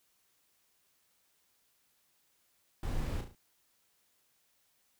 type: noise with echo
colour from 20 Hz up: brown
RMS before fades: -34 dBFS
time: 2.83-3.21 s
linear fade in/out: 2 ms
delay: 35 ms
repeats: 4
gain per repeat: -6 dB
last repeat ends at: 3.35 s
effects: white hiss -73 dBFS RMS until 4.99 s